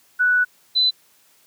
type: tone pair in turn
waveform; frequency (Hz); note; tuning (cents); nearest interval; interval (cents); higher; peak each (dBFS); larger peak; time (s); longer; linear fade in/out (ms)
sine; 1480 / 4013; F#6 / B7; 0 / +27; octave + perfect fourth; 1727; second; -14; neither; 0.19-0.45 / 0.75-0.91; first; 20
effects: white hiss -57 dBFS RMS until 1.46 s + high-pass 100 Hz 12 dB/octave